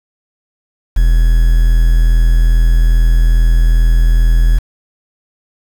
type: tone with quantisation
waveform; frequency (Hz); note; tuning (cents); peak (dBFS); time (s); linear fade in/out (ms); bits
triangle; 41.2; E1; 0; -4; 0.96-4.59; 10; 5
effects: none